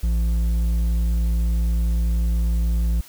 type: tone with hard clipping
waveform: sine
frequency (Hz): 56.9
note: A#1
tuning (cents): -41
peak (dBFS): -19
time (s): 0.03-3.01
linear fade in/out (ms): 5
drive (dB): 6
effects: white hiss -46 dBFS RMS until 3.08 s